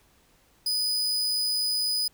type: tone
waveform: 40% pulse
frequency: 4978 Hz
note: D#8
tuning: in tune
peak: -23 dBFS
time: 0.66-2.08 s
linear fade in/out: 5 ms
effects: pink hiss -62 dBFS RMS until 2.13 s